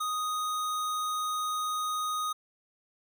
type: tone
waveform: square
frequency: 1244.5 Hz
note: D#6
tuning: in tune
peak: -30 dBFS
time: 0-2.33 s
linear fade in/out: 10 ms
effects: none